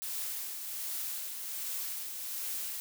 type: noise with tremolo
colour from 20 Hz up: blue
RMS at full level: -36 dBFS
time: 0.02-2.8 s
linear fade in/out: 0 ms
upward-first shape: triangle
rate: 1.3 Hz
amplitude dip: 45%
effects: none